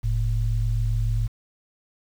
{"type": "tone pair together", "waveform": "sine", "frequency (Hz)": [44.33, 111.7], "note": ["F1", "A2"], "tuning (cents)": [27, 27], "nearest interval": "octave + major third", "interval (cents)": 1600, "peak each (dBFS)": [-23, -23], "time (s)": [0.03, 1.28], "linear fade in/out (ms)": 20, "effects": ["8-bit"]}